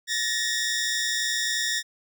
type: tone pair together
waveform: 15% pulse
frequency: 1748 / 1871.5 Hz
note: A6 / A#6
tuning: -12 / +6 cents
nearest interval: minor second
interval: 118 cents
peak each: -22 / -20 dBFS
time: 0.07-1.83 s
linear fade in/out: 50 ms
effects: none